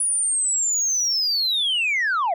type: linear sweep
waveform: sine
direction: down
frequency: 9850 to 633 Hz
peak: -17 dBFS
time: 0-2.34 s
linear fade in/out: 5 ms
effects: tanh soft clip ceiling -17 dBFS